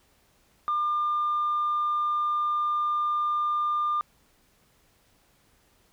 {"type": "tone", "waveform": "sine", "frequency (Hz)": 1200, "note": "D6", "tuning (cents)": 37, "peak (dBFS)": -22, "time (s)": [0.68, 4.01], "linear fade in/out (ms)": 0, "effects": ["tanh soft clip ceiling -20 dBFS", "pink hiss -64 dBFS RMS until 5.92 s"]}